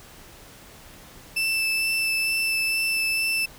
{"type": "tone with vibrato", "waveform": "35% pulse", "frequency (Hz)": 2647, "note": "E7", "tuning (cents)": 7, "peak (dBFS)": -20, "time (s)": [1.36, 3.46], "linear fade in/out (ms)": 10, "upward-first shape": "sine", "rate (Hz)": 2.2, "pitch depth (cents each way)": 9, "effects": ["pink hiss -47 dBFS RMS until 3.58 s"]}